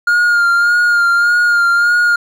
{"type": "tone with vibrato", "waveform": "triangle", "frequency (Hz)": 1414, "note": "F6", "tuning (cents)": 21, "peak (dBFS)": -7, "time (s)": [0.07, 2.16], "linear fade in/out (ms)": 5, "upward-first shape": "sine", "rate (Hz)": 1.7, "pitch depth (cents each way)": 30, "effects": []}